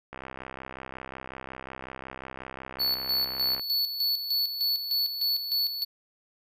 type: click train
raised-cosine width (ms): 0.5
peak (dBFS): -23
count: 228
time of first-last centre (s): 0.13-3.596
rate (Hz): 65.5
type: tone with tremolo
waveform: square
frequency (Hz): 4435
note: C#8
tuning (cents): 0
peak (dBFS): -24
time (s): 2.79-5.85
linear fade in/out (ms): 20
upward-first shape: square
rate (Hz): 3.3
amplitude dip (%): 60
effects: none